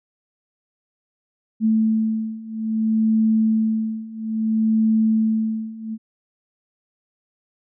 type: beating tone pair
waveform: sine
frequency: 220 / 220.6 Hz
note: A3 / A3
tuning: 0 / +5 cents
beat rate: 0.6 Hz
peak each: -21 / -19 dBFS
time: 1.6-5.98 s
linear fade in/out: 50 ms
effects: none